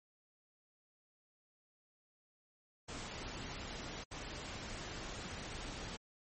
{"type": "noise bursts at uneven times", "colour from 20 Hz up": "pink", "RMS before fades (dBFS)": -45, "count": 2, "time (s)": [[2.88, 4.04], [4.11, 5.97]], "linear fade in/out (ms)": 10, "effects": ["MP3 32 kbps"]}